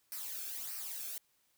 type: noise with flanger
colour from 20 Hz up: blue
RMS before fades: -42 dBFS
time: 0.12-1.18 s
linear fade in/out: 0 ms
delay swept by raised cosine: 0.28 to 1.04 ms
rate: 1.6 Hz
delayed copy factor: -0.7
effects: white hiss -74 dBFS RMS until 1.57 s